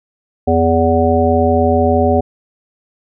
harmonic tone with a mistuned harmonic, 82.41 Hz, E2, in tune, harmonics 1 / 3 / 5 / 7 / 9, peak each -16 / -16 / -16 / -16 / -16 dBFS, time 0.47-2.21 s, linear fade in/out 10 ms, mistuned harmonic 1, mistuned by +70 cents, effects none

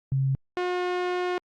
sine / sawtooth tone pair in turn, 134.7 / 359.6 Hz, C#3 / F#4, -49 / -49 cents, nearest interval octave + perfect fourth, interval 1700 cents, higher second, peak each -21 dBFS, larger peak neither, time 0.12-0.35 / 0.57-1.38 s, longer second, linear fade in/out 0 ms, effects low-pass 3000 Hz 12 dB/octave + Opus 48 kbps

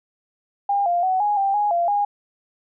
sine tone with pitch steps, 804 / 698 / 749 / 829 / 787 / 829 / 689 / 818 Hz, G5 / F5 / F#5 / G#5 / G5 / G#5 / F5 / G#5, +44 / -1 / +21 / -3 / +7 / -3 / -24 / -26 cents, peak -17 dBFS, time 0.69-2.05 s, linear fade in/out 5 ms, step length 170 ms, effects none

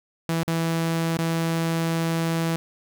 sawtooth tone with dropouts, 164.81 Hz, E3, in tune, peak -18 dBFS, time 0.29-2.56 s, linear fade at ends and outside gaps 0 ms, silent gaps 0.432-0.478 / 1.171-1.189 s, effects none

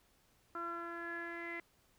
sawtooth tone with low-pass filter sweep, 339.6 Hz, F4, 48 cents flat, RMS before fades -43 dBFS, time 0.55-1.6 s, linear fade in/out 2 ms, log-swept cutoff 1300 to 2100 Hz, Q 9.8, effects pink hiss -71 dBFS RMS until 1.98 s

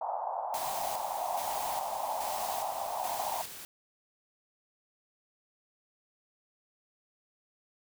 white band-pass noise, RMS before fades -35 dBFS, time 0.01-3.42 s, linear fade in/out 5 ms, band 660 to 930 Hz, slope 48 dB/octave
white noise with tremolo, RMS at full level -40 dBFS, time 0.54-3.65 s, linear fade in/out 0 ms, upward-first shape square, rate 1.2 Hz, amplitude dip 45%
effects none

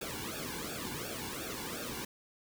pink noise with flanger, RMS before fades -40 dBFS, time 0.01-2.05 s, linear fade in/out 5 ms, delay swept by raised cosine 0.98 to 1.61 ms, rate 2.8 Hz, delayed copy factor -0.95, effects none

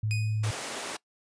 sine tone, 107.9 Hz, A2, 33 cents flat, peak -26 dBFS, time 0.03-0.51 s, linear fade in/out 5 ms
sawtooth tone with exponential decay, 2489 Hz, D#7, in tune, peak -27 dBFS, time 0.11-0.57 s, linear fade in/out 0 ms, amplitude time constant 98 ms
pink high-pass noise, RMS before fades -36 dBFS, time 0.43-0.97 s, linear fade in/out 10 ms, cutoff 350 Hz, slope 12 dB/octave
effects noise-tail reverb RT60 0.1 s tail -21 dB re dry + resampled to 22050 Hz

